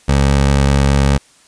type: tone with vibrato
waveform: 20% pulse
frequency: 69.3 Hz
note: C#2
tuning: in tune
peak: -5 dBFS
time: 0.08-1.18 s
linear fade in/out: 10 ms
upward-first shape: square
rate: 5 Hz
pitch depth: 8 cents each way
effects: white hiss -49 dBFS RMS until 1.47 s + resampled to 22050 Hz